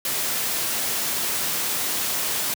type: noise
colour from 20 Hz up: white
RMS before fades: -25 dBFS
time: 0.05-2.54 s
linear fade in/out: 2 ms
effects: high-pass 100 Hz 12 dB/octave